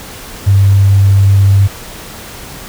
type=tone; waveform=sine; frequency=98.5 Hz; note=G2; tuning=9 cents sharp; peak=-4 dBFS; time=0.46-1.68 s; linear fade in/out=20 ms; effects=pink hiss -29 dBFS RMS until 2.68 s